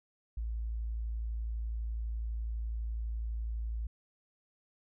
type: tone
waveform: sine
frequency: 56 Hz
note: A1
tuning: 31 cents sharp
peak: -33 dBFS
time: 0.37-3.87 s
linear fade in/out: 5 ms
effects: none

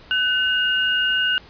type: tone pair together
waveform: sine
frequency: 1507.1 / 2845 Hz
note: F#6 / F7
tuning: +31 / +31 cents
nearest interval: major seventh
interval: 1100 cents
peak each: -20 dBFS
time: 0.11-1.38 s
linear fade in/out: 0 ms
effects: pink hiss -46 dBFS RMS until 1.49 s + resampled to 11025 Hz

